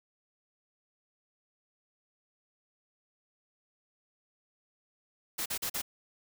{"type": "noise bursts", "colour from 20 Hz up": "white", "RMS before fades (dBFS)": -34, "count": 4, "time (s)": [5.38, 5.819], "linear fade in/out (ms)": 10, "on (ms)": 79, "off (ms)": 41, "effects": []}